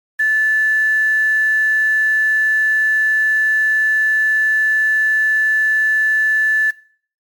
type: tone with quantisation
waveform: sine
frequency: 1743 Hz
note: A6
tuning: 17 cents flat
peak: -12 dBFS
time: 0.19-6.71 s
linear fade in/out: 10 ms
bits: 6
effects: noise-tail reverb RT60 0.5 s tail -19 dB re dry + MP3 96 kbps